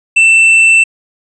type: tone with hard clipping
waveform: sine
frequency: 2671 Hz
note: E7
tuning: 22 cents sharp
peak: -5 dBFS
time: 0.16-0.84 s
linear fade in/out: 10 ms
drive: 4 dB
effects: resampled to 22050 Hz